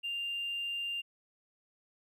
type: tone with hard clipping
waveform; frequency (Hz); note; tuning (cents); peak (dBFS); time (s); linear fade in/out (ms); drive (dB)
sine; 2794; F7; 0; -34; 0.03-1.02; 20; 1
effects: none